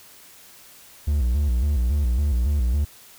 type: tone with vibrato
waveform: triangle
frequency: 66.3 Hz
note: C2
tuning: 23 cents sharp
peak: -16 dBFS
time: 1.07-2.85 s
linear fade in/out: 10 ms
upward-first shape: square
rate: 3.6 Hz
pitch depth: 170 cents each way
effects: white hiss -48 dBFS RMS until 3.18 s